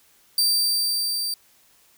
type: tone with level ramp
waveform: sawtooth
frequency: 4672 Hz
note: D8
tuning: 10 cents flat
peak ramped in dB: -14 to -22 dBFS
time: 0.38-1.34 s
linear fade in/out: 2 ms
effects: white hiss -58 dBFS RMS until 1.97 s